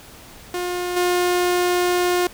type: tone with level steps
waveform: sawtooth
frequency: 356.6 Hz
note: F4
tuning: 36 cents sharp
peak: -19 / -13 dBFS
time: 0.54-2.27 s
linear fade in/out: 2 ms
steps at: 0.96 s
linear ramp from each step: 10 ms
effects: pink hiss -43 dBFS RMS until 2.33 s